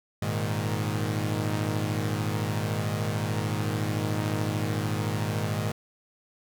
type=chord; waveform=sawtooth; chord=Ab suspended second; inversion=none; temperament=equal with one note detuned; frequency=103.83 / 117.42 / 155.56 Hz; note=Ab2 / Bb2 / Eb3; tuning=0 / +13 / 0 cents; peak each=-25 / -28 / -28 dBFS; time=0.22-5.72 s; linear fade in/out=5 ms; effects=none